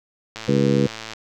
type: click train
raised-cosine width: 0.2 ms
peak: -15 dBFS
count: 87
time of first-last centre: 0.36-1.135 s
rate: 111 Hz
type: harmonic tone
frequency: 69.3 Hz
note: C#2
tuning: in tune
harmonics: 2 / 3 / 4 / 5 / 6 / 7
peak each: -21 / -20 / -23 / -25 / -27 / -22 dBFS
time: 0.48-0.87 s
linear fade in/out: 5 ms
effects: none